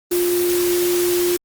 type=tone in noise; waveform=sine; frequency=352.8 Hz; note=F4; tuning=18 cents sharp; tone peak=-16 dBFS; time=0.11-1.37 s; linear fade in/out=10 ms; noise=white; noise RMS=-25 dBFS; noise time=0.11-1.37 s; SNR=+6 dB; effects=Opus 24 kbps